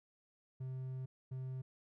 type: tone bursts at uneven times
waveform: triangle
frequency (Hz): 130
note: C3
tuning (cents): -11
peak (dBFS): -38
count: 2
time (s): 0.6-1.06 / 1.31-1.62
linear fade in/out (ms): 10
effects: none